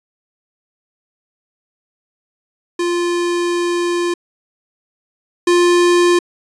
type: tone pair in turn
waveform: square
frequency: 348.2 / 350.6 Hz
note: F4 / F4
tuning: -5 / +7 cents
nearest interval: unison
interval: 12 cents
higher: second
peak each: -16 / -10 dBFS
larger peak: second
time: 2.79-4.14 / 5.47-6.19 s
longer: first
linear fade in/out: 5 ms
effects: resampled to 22050 Hz